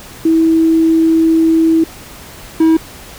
sine / triangle tone pair in turn, 324.7 / 322.3 Hz, E4 / E4, -26 / -39 cents, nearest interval unison, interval 13 cents, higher first, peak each -7 / -4 dBFS, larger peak second, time 0.25-1.84 / 2.6-2.77 s, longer first, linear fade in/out 5 ms, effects pink hiss -34 dBFS RMS until 3.18 s

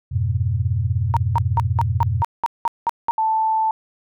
sine chord, F diminished, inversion none, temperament equal with one note detuned, 87.31 / 103.53 / 123.47 Hz, F2 / Ab2 / Cb3, 0 / -5 / 0 cents, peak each -22 dBFS, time 0.11-2.23 s, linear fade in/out 20 ms
sine tone bursts, 932.3 Hz, A#5, in tune, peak -15 dBFS, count 10, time 1.14-3.11 s, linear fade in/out 0 ms, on 26 ms, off 190 ms
sine tone, 881 Hz, A5, 2 cents sharp, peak -16 dBFS, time 3.18-3.71 s, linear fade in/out 2 ms
effects none

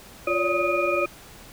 sine tone cluster, 350.2 / 561 / 582 / 1258 / 2435 Hz, F4 / C#5 / D5 / D#6 / D#7, +5 / +21 / -16 / +19 / -38 cents, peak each -27 dBFS, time 0.27-1.06 s, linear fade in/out 5 ms, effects pink hiss -46 dBFS RMS until 1.52 s

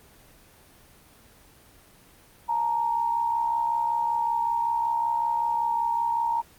sine tone pair together, 867 / 932.3 Hz, A5 / A#5, -26 / 0 cents, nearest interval minor second, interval 126 cents, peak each -31 / -23 dBFS, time 2.48-6.42 s, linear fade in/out 20 ms, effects pink hiss -54 dBFS RMS until 6.58 s + Opus 24 kbps

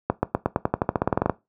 accelerating click train, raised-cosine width 1 ms, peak -5 dBFS, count 17, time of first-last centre 0.1-1.297 s, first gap 130 ms, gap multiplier 0.92, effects noise-tail reverb RT60 0.2 s tail -18 dB re dry + high-pass 80 Hz 12 dB/octave

